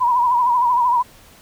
sine tone with vibrato, 976 Hz, B5, 21 cents flat, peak -13 dBFS, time 0-1.03 s, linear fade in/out 20 ms, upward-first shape sine, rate 13 Hz, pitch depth 69 cents each way, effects pink hiss -47 dBFS RMS until 1.41 s

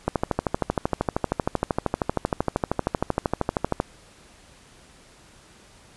click train, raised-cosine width 1 ms, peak -7 dBFS, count 49, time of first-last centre 0.08-3.801 s, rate 12.9 Hz, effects pink hiss -52 dBFS RMS until 5.96 s + resampled to 24000 Hz

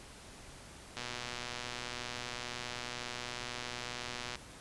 click train, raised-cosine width 0.2 ms, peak -22 dBFS, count 414, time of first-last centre 0.97-4.355 s, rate 122 Hz, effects pink hiss -52 dBFS RMS until 4.6 s + resampled to 24000 Hz

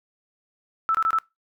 sine tone bursts, 1318.5 Hz, E6, in tune, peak -18 dBFS, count 4, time 0.89-1.186 s, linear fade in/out 0 ms, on 56 ms, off 24 ms, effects noise-tail reverb RT60 0.2 s tail -22 dB re dry

